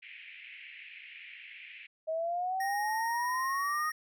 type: band-pass noise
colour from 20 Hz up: white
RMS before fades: -49 dBFS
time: 0.02-1.87 s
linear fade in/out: 10 ms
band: 2000 to 2700 Hz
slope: 48 dB/octave
type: exponential sweep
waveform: sine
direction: up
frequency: 630 to 1256 Hz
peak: -30 dBFS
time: 2.07-3.91 s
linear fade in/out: 20 ms
type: tone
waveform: square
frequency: 1864.7 Hz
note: A#6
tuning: in tune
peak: -36 dBFS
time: 2.6-3.92 s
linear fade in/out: 5 ms
effects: none

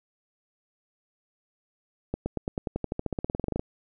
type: accelerating click train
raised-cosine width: 2 ms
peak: -15 dBFS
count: 22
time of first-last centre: 2.14-3.595 s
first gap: 120 ms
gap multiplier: 0.94
effects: none

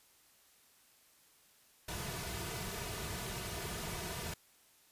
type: noise with comb filter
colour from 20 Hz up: pink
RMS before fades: -41 dBFS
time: 1.88-4.34 s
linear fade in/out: 5 ms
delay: 3.7 ms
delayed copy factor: -0.6
effects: white hiss -66 dBFS RMS until 4.91 s + resampled to 32000 Hz

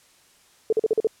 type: tone bursts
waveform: sine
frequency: 440 Hz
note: A4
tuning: in tune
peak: -16 dBFS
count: 6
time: 0.7-1.071 s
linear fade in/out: 2 ms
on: 26 ms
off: 43 ms
effects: white hiss -57 dBFS RMS until 1.2 s + low-pass 10000 Hz 12 dB/octave

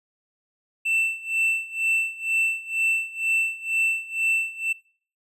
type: tone with tremolo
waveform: triangle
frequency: 2672 Hz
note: E7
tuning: 23 cents sharp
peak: -17 dBFS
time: 0.85-4.73 s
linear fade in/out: 10 ms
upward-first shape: sine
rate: 2.1 Hz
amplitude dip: 90%
effects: noise-tail reverb RT60 0.5 s tail -24 dB re dry + resampled to 32000 Hz

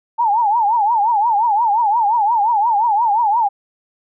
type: tone with vibrato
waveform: sine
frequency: 880 Hz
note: A5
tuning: in tune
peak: -12 dBFS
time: 0.18-3.49 s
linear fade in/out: 20 ms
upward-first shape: triangle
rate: 5.7 Hz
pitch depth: 190 cents each way
effects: none

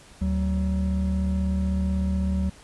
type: tone pair together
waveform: triangle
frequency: 75 / 188.86 Hz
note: D2 / F#3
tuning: +37 / +36 cents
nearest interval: octave + major third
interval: 1599 cents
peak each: -22 / -23 dBFS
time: 0.21-2.5 s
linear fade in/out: 10 ms
effects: pink hiss -50 dBFS RMS until 2.63 s + resampled to 24000 Hz

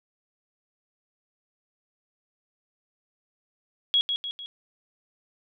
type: tone with echo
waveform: sine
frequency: 3322 Hz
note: G#7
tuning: in tune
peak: -18 dBFS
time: 3.94-4.01 s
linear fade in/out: 0 ms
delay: 150 ms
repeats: 3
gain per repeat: -6 dB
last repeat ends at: 4.46 s
effects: none

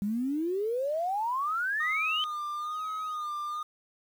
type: exponential sweep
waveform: sine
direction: up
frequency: 196 to 3136 Hz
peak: -27 dBFS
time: 0.02-2.24 s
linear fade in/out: 0 ms
type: tone with vibrato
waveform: triangle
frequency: 1230 Hz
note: D#6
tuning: 20 cents flat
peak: -30 dBFS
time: 1.8-3.63 s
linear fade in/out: 5 ms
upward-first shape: sine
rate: 1.1 Hz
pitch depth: 58 cents each way
effects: 9-bit

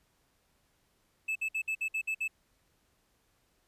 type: tone bursts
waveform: triangle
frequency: 2616 Hz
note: E7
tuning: 14 cents flat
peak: -28 dBFS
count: 8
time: 1.28-2.28 s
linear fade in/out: 10 ms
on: 76 ms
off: 56 ms
effects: pink hiss -72 dBFS RMS until 3.67 s + resampled to 32000 Hz

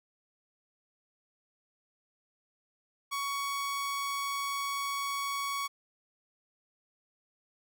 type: tone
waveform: sawtooth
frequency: 1119 Hz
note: C#6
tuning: 16 cents sharp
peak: -28 dBFS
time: 3.11-5.68 s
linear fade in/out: 20 ms
effects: none

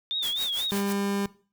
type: tone with vibrato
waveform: sine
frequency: 3520 Hz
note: A7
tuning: in tune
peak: -26 dBFS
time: 0.11-0.71 s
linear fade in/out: 0 ms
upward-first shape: sine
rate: 4.1 Hz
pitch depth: 130 cents each way
type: noise with tremolo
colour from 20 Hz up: white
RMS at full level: -34 dBFS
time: 0.22-0.93 s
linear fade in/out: 10 ms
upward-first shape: triangle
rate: 6 Hz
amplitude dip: 100%
type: tone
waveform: 30% pulse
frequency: 200 Hz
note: G3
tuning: 35 cents sharp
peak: -23 dBFS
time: 0.72-1.26 s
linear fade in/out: 0 ms
effects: noise-tail reverb RT60 0.4 s tail -19 dB re dry

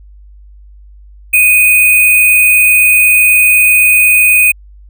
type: tone with sample-and-hold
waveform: sine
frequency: 2489 Hz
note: D#7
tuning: in tune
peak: -4 dBFS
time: 1.33-4.52 s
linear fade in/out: 10 ms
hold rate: 11025 Hz
effects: added 50 Hz sine -34 dBFS peak until 4.89 s

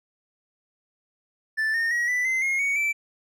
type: tone with pitch steps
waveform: triangle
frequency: 1760 / 1831.6 / 1906 / 1983.5 / 2064 / 2148 / 2235 / 2326 Hz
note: A6 / A#6 / A#6 / B6 / C7 / C7 / C#7 / D7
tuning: 0 / -31 / +38 / +7 / -24 / +45 / +14 / -17 cents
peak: -20 dBFS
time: 1.57-2.93 s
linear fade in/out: 20 ms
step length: 170 ms
effects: none

